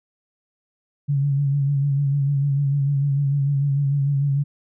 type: tone with vibrato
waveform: sine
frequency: 140.5 Hz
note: C#3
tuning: 24 cents sharp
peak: -17 dBFS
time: 1.08-4.44 s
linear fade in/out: 20 ms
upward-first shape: sine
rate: 6.7 Hz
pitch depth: 43 cents each way
effects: none